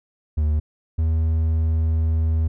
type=tone pair in turn; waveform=triangle; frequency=76 / 80.21 Hz; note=D#2 / E2; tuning=-40 / -47 cents; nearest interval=minor second; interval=93 cents; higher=second; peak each=-15 / -15 dBFS; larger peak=neither; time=0.37-0.6 / 0.98-2.48 s; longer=second; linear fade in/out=10 ms; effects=none